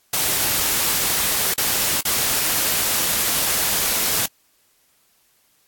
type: noise with dropouts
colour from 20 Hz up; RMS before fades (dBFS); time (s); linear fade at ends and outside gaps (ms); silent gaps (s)
white; -20; 0.13-4.26; 5; 1.54-1.578 / 2.01-2.051
effects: white hiss -61 dBFS RMS until 5.67 s + AAC 64 kbps